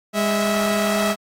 sawtooth tone pair together, 204.5 / 650 Hz, G#3 / E5, -26 / -24 cents, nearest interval octave + minor sixth, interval 2002 cents, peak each -17 dBFS, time 0.13-1.16 s, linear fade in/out 50 ms, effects AAC 48 kbps

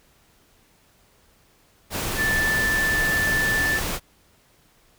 sine tone in noise, 1760 Hz, A6, in tune, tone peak -20 dBFS, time 2.16-3.81 s, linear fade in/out 50 ms, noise pink, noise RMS -27 dBFS, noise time 1.9-4 s, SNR +4 dB, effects pink hiss -59 dBFS RMS until 4.98 s

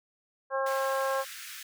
harmonic tone, 268.8 Hz, C4, 47 cents sharp, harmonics 2 / 3 / 4 / 5 / 6, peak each -29 / -36 / -32 / -40 / -37 dBFS, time 0.5-1.25 s, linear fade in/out 50 ms
pink high-pass noise, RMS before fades -43 dBFS, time 0.66-1.63 s, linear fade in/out 5 ms, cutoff 1400 Hz, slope 48 dB/octave
effects none

